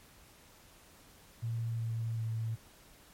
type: tone with pitch steps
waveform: sine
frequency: 115.3 / 113.98 / 112.67 Hz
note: A#2 / A#2 / A2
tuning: -19 / -38 / +42 cents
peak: -32 dBFS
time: 1.42-2.56 s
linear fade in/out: 20 ms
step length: 380 ms
effects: pink hiss -59 dBFS RMS until 3.13 s + MP3 64 kbps